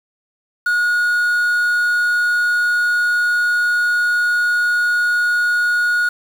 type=tone with quantisation; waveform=triangle; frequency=1447 Hz; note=F#6; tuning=39 cents flat; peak=-12 dBFS; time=0.66-6.09 s; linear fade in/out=5 ms; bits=6; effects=none